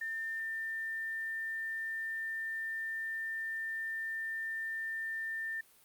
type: tone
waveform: sine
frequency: 1800 Hz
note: A6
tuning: 39 cents sharp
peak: -35 dBFS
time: 0.01-5.61 s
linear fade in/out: 5 ms
effects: white hiss -63 dBFS RMS until 5.84 s + Opus 48 kbps